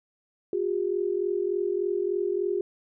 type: tone pair together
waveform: sine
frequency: 359.5 / 402.9 Hz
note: F#4 / G4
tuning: -50 / +48 cents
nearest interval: major second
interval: 198 cents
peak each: -27 dBFS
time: 0.53-2.61 s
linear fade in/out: 2 ms
effects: none